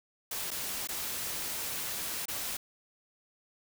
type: noise with dropouts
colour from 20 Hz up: white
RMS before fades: -36 dBFS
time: 0.31-2.57 s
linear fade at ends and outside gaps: 5 ms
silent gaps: 0.506-0.513 / 0.873-0.887 / 2.256-2.282 s
effects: none